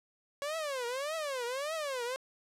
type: tone with vibrato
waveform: sawtooth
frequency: 554.4 Hz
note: C#5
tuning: in tune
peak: -30 dBFS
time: 0.42-2.16 s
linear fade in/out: 0 ms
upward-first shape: triangle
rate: 1.7 Hz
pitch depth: 300 cents each way
effects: low-pass 11000 Hz 12 dB/octave